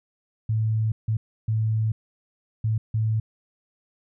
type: tone bursts at uneven times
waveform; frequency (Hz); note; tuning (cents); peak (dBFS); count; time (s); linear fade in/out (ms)
sine; 110; A2; 0; -20; 5; 0.49-0.92 / 1.08-1.17 / 1.48-1.92 / 2.64-2.78 / 2.94-3.2; 5
effects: none